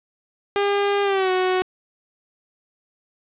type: tone with pitch glide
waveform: sawtooth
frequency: 403.4 to 369.9 Hz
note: G4 to F#4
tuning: +50 to 0 cents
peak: -14 dBFS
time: 0.56-1.62 s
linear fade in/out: 0 ms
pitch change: -150 cents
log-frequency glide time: 1.03-1.31 s
effects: resampled to 8000 Hz + 8-bit